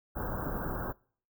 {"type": "band-stop noise", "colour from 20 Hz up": "pink", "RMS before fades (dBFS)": -35, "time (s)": [0.15, 0.93], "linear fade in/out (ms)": 20, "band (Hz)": [1600, 15000], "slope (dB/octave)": 96, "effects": ["noise-tail reverb RT60 0.5 s tail -25 dB re dry"]}